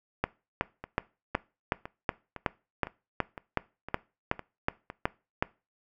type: two click trains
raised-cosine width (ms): 0.5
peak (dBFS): -10 / -23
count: 15 / 9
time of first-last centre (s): 0.24-5.425 / 0.84-4.901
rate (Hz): 2.7 / 1.97
effects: noise-tail reverb RT60 0.3 s tail -21 dB re dry